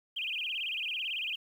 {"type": "tone with vibrato", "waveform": "sine", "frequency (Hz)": 2794, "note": "F7", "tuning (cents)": 0, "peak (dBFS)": -32, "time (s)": [0.16, 1.36], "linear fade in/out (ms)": 10, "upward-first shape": "sine", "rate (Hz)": 18, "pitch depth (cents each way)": 250, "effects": ["10-bit"]}